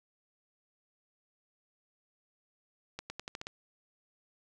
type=accelerating click train; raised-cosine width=0.2 ms; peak=-22 dBFS; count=7; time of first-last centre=2.99-3.469 s; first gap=110 ms; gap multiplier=0.87; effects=none